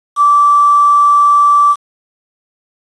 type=tone with quantisation; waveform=sine; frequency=1163 Hz; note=D6; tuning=17 cents flat; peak=-5 dBFS; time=0.16-1.76 s; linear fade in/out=50 ms; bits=5; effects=resampled to 24000 Hz